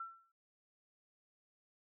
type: tone with exponential decay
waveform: sine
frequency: 1346 Hz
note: E6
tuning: 36 cents sharp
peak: -39 dBFS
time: 0-0.32 s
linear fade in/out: 5 ms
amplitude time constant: 69 ms
effects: none